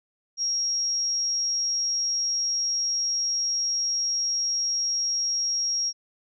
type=tone; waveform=sine; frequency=5600 Hz; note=F8; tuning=4 cents sharp; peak=-23 dBFS; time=0.37-5.93 s; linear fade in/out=50 ms; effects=none